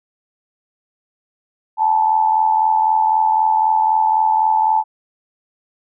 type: tone with amplitude modulation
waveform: sine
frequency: 873 Hz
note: A5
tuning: 14 cents flat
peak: -9 dBFS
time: 1.77-4.84 s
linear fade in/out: 50 ms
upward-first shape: sine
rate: 83.9 Hz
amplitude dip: 65%
effects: none